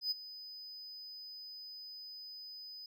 triangle tone with ADSR envelope, 5000 Hz, D#8, 8 cents sharp, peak -29 dBFS, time 0.01-2.86 s, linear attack 100 ms, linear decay 20 ms, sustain -16 dB, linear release 3 ms, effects none

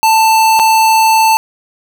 square tone with dropouts, 886 Hz, A5, 12 cents sharp, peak -7 dBFS, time 0.03-1.37 s, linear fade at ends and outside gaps 0 ms, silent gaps 0.592-0.597 s, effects 8-bit

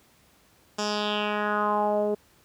10% pulse tone with low-pass filter sweep, 208.9 Hz, G#3, 10 cents sharp, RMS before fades -26 dBFS, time 0.78-2.15 s, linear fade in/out 10 ms, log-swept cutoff 6400 to 460 Hz, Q 3.4, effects pink hiss -60 dBFS RMS until 2.44 s + high-pass 60 Hz 12 dB/octave

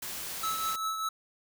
white noise, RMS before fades -38 dBFS, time 0.02-0.76 s, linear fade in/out 5 ms
square tone with tremolo, 1304 Hz, E6, 19 cents flat, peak -29 dBFS, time 0.43-1.09 s, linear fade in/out 5 ms, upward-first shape triangle, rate 5.1 Hz, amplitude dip 50%
effects none

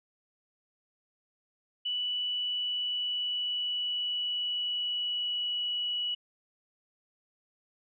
sine tone with pitch glide, 2962 to 2936 Hz, F#7 to F#7, +1 to -14 cents, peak -29 dBFS, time 1.85-6.15 s, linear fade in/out 10 ms, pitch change -15 cents, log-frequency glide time 2.26-5.56 s, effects none

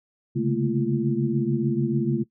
sine tone cluster, 135.1 / 141.9 / 213.8 / 230.5 / 343.2 Hz, C#3 / C#3 / A3 / A#3 / F4, -44 / +41 / -49 / -19 / -30 cents, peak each -27 dBFS, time 0.35-2.24 s, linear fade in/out 20 ms, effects noise-tail reverb RT60 0.1 s tail -19 dB re dry

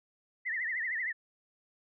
sine tone with vibrato, 1908 Hz, A#6, 40 cents sharp, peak -31 dBFS, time 0.45-1.13 s, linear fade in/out 20 ms, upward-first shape triangle, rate 13 Hz, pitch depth 170 cents each way, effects none

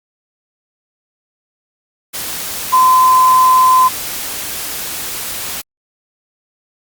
sine tone in noise, 1026 Hz, C6, 34 cents flat, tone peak -6 dBFS, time 2.72-3.89 s, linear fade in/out 20 ms, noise white, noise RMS -23 dBFS, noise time 2.13-5.62 s, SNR +14 dB, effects Opus 48 kbps

